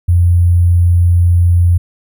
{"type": "tone with sample-and-hold", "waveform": "sine", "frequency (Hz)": 87.31, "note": "F2", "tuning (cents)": 0, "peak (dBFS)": -6, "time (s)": [0.08, 1.78], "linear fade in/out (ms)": 10, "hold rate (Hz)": 11025, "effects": []}